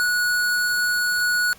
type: tone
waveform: square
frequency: 1463 Hz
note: F#6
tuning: 20 cents flat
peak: -19 dBFS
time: 0-1.53 s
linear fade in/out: 0 ms
effects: pink hiss -48 dBFS RMS until 1.58 s + Opus 48 kbps